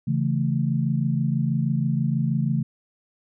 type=chord; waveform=sine; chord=A major; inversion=first; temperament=equal; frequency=138.59 / 164.81 / 220 Hz; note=C#3 / E3 / A3; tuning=0 / 0 / 0 cents; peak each=-23 / -25 / -26 dBFS; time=0.07-2.63 s; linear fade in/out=10 ms; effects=none